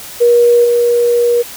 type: tone with level steps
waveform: sine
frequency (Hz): 477.7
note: A#4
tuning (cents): +42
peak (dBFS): -5 / -8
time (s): 0.2-1.43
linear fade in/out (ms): 20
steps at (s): 0.64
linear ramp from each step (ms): 10
effects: white hiss -30 dBFS RMS until 1.56 s

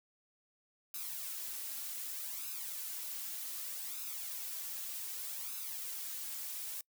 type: noise with flanger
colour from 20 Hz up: blue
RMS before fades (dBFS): -42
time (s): 0.94-6.81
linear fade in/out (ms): 2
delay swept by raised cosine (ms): 0.77 to 3.67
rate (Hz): 0.65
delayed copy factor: +0.65
effects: noise-tail reverb RT60 0.1 s tail -25 dB re dry

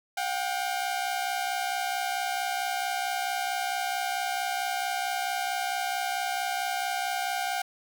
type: tone pair together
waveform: sawtooth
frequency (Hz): 719.5 / 784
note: F#5 / G5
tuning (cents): -49 / 0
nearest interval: minor second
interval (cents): 149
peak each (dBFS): -27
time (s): 0.17-7.62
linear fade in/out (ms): 5
effects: none

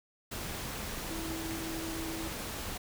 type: tone in noise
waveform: sine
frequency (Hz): 325.5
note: E4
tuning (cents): -22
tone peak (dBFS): -38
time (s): 1.1-2.28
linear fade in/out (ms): 10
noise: pink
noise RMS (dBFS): -39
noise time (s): 0.31-2.78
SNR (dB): -2
effects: none

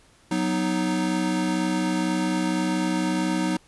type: chord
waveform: square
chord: B major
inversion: second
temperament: equal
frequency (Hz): 185 / 246.9 / 311.1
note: F#3 / B3 / D#4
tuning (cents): 0 / 0 / 0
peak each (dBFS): -27 / -30 / -26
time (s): 0.31-3.57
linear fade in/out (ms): 5
effects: pink hiss -57 dBFS RMS until 3.67 s + resampled to 24000 Hz

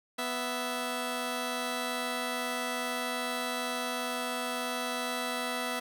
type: tone pair together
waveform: 10% pulse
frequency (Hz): 247.2 / 659.3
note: B3 / E5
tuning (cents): +2 / 0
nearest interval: octave + perfect fourth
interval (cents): 1698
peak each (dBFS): -26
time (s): 0.18-5.8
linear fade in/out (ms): 10
effects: none

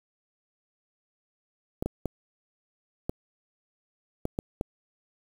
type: clicks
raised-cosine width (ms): 2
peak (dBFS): -15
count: 7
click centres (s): 1.825 / 1.86 / 2.057 / 3.095 / 4.254 / 4.389 / 4.611
effects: 7-bit

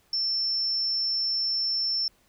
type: tone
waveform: sine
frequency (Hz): 5370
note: E8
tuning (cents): +31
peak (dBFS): -24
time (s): 0.13-2.08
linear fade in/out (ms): 2
effects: pink hiss -64 dBFS RMS until 2.28 s

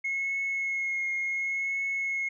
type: tone with vibrato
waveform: sine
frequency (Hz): 2169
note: C#7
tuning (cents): -38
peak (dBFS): -26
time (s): 0.04-2.29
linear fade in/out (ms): 10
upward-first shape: triangle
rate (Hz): 0.69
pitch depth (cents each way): 21
effects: tanh soft clip ceiling -24 dBFS

